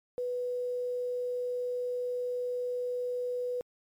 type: tone with quantisation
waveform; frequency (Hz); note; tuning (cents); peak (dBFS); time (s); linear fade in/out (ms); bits
sine; 493.9; B4; 0; -30; 0.18-3.61; 0; 10
effects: MP3 96 kbps